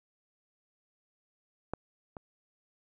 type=clicks; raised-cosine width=1 ms; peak=-19 / -28 dBFS; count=2; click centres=1.736 / 2.168 s; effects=none